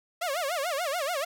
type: tone with vibrato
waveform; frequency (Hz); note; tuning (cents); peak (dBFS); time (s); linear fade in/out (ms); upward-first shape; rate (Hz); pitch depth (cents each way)
sawtooth; 626; D#5; +10; -24; 0.21-1.25; 10; sine; 6.9; 260
effects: none